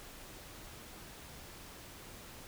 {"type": "silence", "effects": ["pink hiss -51 dBFS RMS until 2.47 s"]}